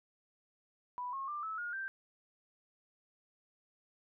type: tone with pitch steps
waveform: sine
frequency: 987.8 / 1083.4 / 1188.3 / 1303.4 / 1429.6 / 1568 Hz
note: B5 / C#6 / D6 / E6 / F6 / G6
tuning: 0 / -40 / +20 / -20 / +40 / 0 cents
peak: -37 dBFS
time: 0.98-1.88 s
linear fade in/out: 0 ms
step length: 150 ms
effects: none